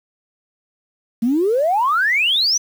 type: exponential sweep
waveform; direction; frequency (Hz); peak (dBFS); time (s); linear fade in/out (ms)
sine; up; 220 to 6100; -13; 1.22-2.58; 10
effects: tanh soft clip ceiling -9 dBFS + 7-bit